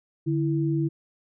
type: tone pair together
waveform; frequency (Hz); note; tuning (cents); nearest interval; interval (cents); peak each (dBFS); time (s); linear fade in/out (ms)
sine; 146.83 / 329; D3 / E4; 0 / -3; octave + major second; 1397; -24 / -25; 0.26-0.89; 20
effects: none